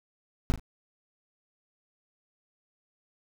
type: noise with echo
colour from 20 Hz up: brown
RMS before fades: -22 dBFS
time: 0.5-0.52 s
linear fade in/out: 0 ms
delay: 38 ms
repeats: 2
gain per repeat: -10 dB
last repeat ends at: 0.596 s
effects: none